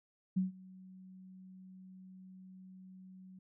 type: tone with ADSR envelope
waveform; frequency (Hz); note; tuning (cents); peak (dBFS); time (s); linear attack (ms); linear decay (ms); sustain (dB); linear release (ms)
sine; 186.9; F#3; +18; -27; 0.36-3.39; 14; 140; -24; 5
effects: none